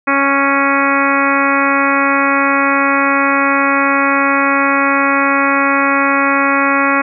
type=harmonic tone; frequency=277.2 Hz; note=C#4; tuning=in tune; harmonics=1 / 2 / 3 / 4 / 5 / 6 / 7 / 8 / 9; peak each=-17 / -20 / -22 / -16 / -17 / -21 / -20 / -21 / -22 dBFS; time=0.07-7.02 s; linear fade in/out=10 ms; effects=none